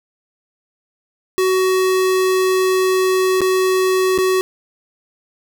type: tone with dropouts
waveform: square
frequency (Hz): 374.2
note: F#4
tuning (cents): +20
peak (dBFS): -14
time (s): 1.38-4.41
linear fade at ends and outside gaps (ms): 0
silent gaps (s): 3.407-3.416 / 4.178-4.186
effects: none